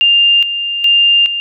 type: tone with tremolo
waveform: sine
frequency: 2800 Hz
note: F7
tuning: 4 cents sharp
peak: -6 dBFS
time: 0.01-1.4 s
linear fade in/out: 0 ms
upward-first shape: square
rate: 1.2 Hz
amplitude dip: 65%
effects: none